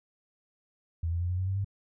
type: tone with pitch steps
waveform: sine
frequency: 82.9 / 85.38 / 87.93 / 90.56 / 93.27 / 96.06 / 98.93 Hz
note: E2 / F2 / F2 / F#2 / F#2 / G2 / G2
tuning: +10 / -39 / +12 / -37 / +14 / -35 / +16 cents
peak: -27 dBFS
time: 1.03-1.646 s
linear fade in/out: 5 ms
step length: 88 ms
effects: none